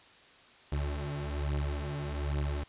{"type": "beating tone pair", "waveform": "30% pulse", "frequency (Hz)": [71.5, 72.7], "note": ["D2", "D2"], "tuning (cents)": [-46, -17], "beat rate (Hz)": 1.2, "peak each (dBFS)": [-33, -31], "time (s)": [0.72, 2.64], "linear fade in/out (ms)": 5, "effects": ["white hiss -57 dBFS RMS until 2.68 s", "resampled to 8000 Hz"]}